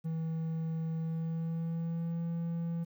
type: tone with pitch glide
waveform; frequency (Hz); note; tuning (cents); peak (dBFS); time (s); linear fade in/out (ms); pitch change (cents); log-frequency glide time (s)
triangle; 162 to 168; E3 to E3; -30 to +33; -30; 0.04-2.85; 20; +63; 0.98-2.23
effects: 11-bit